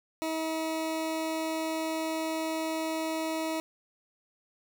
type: tone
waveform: 20% pulse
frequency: 320 Hz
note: D#4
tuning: 49 cents sharp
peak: -25 dBFS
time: 0.22-3.6 s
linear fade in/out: 0 ms
effects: none